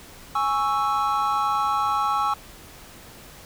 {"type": "chord", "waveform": "triangle", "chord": "C# minor", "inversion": "second", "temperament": "equal", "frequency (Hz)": [830.6, 1108.7, 1318.5], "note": ["G#5", "C#6", "E6"], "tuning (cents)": [0, 0, 0], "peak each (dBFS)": -23, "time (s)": [0.35, 2.34], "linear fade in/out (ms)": 5, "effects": ["pink hiss -45 dBFS RMS until 3.45 s"]}